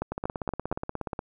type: two click trains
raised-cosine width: 1 ms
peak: -14 / -17 dBFS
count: 4 / 19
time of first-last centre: 0.02-0.726 / 0.12-1.191 s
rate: 4.25 / 16.8 Hz
effects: none